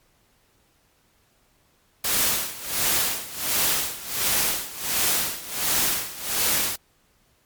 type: noise with tremolo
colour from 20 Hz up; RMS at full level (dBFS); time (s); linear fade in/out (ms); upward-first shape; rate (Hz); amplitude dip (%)
white; -21; 2.04-6.76; 5; sine; 1.4; 85
effects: pink hiss -63 dBFS RMS until 7.45 s + MP3 96 kbps